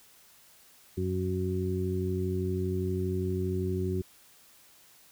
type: harmonic tone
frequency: 92.5 Hz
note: F#2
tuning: in tune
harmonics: 1 / 2 / 3 / 4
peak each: -31 / -34 / -39 / -32 dBFS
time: 0.97-4.02 s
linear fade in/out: 10 ms
effects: white hiss -58 dBFS RMS until 5.11 s